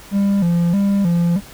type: tone with vibrato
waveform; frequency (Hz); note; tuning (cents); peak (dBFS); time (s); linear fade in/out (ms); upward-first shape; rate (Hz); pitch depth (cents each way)
triangle; 185; F#3; 0; -11; 0.11-1.41; 50; square; 1.6; 130
effects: added 50 Hz sine -46 dBFS peak until 1.53 s + pink hiss -40 dBFS RMS until 1.53 s